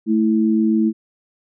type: tone pair together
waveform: sine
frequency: 220 / 327.4 Hz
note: A3 / E4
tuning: 0 / -12 cents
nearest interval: perfect fifth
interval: 688 cents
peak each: -15 / -18 dBFS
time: 0.06-0.93 s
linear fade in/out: 50 ms
effects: none